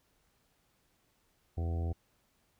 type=harmonic tone; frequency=83.8 Hz; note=E2; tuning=29 cents sharp; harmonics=1 / 2 / 3 / 4 / 5 / 6 / 7 / 8 / 9; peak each=-31 / -45 / -47 / -47 / -49 / -51 / -58 / -52 / -51 dBFS; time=1.57-1.93 s; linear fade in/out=10 ms; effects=pink hiss -73 dBFS RMS until 2.59 s